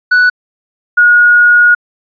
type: tone pair in turn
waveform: triangle / sine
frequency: 1480 / 1444.5 Hz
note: F#6 / F#6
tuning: 0 / -42 cents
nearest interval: unison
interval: 42 cents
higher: first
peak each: -3 dBFS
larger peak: neither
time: 0.11-0.3 / 0.97-1.75 s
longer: second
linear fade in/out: 10 ms
effects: resampled to 11025 Hz